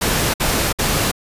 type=noise bursts; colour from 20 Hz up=pink; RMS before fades=-18 dBFS; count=3; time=0.01-1.116 s; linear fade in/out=10 ms; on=330 ms; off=58 ms; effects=resampled to 32000 Hz